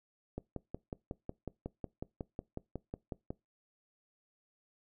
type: click train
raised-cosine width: 2 ms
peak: -25 dBFS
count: 17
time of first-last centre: 0.38-3.305 s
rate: 5.47 Hz
effects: noise-tail reverb RT60 0.2 s tail -22 dB re dry